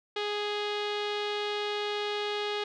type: tone with low-pass filter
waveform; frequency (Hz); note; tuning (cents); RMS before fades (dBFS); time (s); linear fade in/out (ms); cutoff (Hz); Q
sawtooth; 415.3; G#4; 0; -32; 0.16-2.64; 5; 3600; 3.1
effects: none